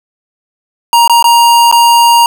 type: tone with dropouts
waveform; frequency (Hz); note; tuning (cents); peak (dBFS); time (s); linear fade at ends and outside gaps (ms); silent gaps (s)
square; 940; A#5; +14; -4; 0.93-2.26; 1; 1.077-1.096 / 1.226-1.242 / 1.714-1.725
effects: none